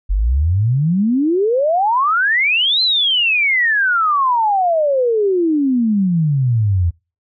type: exponential two-way sweep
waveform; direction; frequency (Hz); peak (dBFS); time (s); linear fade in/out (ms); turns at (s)
sine; up then down; 43.78 to 4150 to 82.2; -12; 0.09-6.91; 20; 2.82
effects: noise-tail reverb RT60 0.3 s tail -25 dB re dry